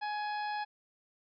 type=harmonic tone; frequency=838 Hz; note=G#5; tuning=15 cents sharp; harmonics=1 / 2 / 3 / 4 / 5 / 6; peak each=-34 / -41 / -48 / -52 / -51 / -52 dBFS; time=0.01-0.65 s; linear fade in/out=20 ms; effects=none